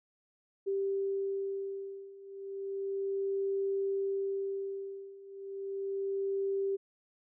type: beating tone pair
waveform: sine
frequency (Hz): 392 / 392.33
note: G4 / G4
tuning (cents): 0 / +1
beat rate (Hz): 0.33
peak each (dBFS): -36 / -34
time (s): 0.66-6.77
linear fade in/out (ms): 20
effects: none